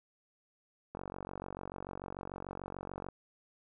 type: click train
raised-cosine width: 1 ms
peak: -27 dBFS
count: 101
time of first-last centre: 0.95-3.087 s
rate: 46.8 Hz
effects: none